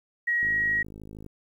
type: tone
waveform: sine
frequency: 1900 Hz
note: A#6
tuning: 33 cents sharp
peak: -22 dBFS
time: 0.27-0.83 s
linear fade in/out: 10 ms
type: click train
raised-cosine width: 3 ms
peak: -30 dBFS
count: 45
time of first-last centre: 0.43-1.263 s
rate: 52.8 Hz
effects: 10-bit